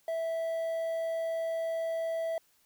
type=tone with quantisation; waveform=triangle; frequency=657 Hz; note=E5; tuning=6 cents flat; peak=-28 dBFS; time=0.08-2.38 s; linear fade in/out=2 ms; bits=9; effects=white hiss -68 dBFS RMS until 2.65 s